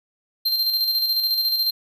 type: tone with tremolo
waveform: square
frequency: 4160 Hz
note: C8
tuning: 11 cents flat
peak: -18 dBFS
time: 0.45-1.71 s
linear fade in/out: 10 ms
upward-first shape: square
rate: 14 Hz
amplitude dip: 40%
effects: none